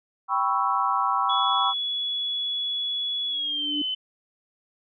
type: chord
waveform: sine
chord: C# half-diminished seventh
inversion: second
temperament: equal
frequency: 784 / 987.8 / 1108.7 / 1318.5 Hz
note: G5 / B5 / C#6 / E6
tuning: 0 / 0 / 0 / 0 cents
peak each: -28 / -26 / -25 / -27 dBFS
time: 0.28-1.74 s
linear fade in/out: 50 ms
type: tone with pitch glide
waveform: sine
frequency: 3389 to 3037 Hz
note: G#7 to F#7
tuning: +34 to +44 cents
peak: -25 dBFS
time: 1.29-3.95 s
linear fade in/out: 10 ms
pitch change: -190 cents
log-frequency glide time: 3.3-3.76 s
type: tone with exponential growth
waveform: sine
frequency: 293.7 Hz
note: D4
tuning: in tune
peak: -25 dBFS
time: 3.22-3.82 s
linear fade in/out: 5 ms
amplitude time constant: 130 ms
effects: none